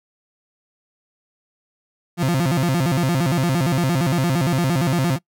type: tone with vibrato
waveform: 35% pulse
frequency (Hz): 151.4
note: D#3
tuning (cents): -47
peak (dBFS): -15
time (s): 2.17-5.19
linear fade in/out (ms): 50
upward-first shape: square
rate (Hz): 8.7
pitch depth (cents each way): 240
effects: noise-tail reverb RT60 0.1 s tail -23 dB re dry